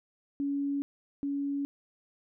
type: tone pair in turn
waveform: sine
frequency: 281.6 / 281.6 Hz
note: C#4 / C#4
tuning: +27 / +27 cents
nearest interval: unison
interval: 0 cents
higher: neither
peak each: -28 / -29 dBFS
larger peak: first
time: 0.4-0.82 / 1.23-1.65 s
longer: neither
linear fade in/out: 0 ms
effects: none